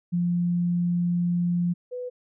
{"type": "tone pair in turn", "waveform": "sine", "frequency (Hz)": [174.61, 496.6], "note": ["F3", "B4"], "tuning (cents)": [0, 9], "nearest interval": "octave + tritone", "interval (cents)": 1809, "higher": "second", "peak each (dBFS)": [-21, -30], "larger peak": "first", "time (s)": [[0.12, 1.74], [1.91, 2.1]], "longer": "first", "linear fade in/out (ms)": 20, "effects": []}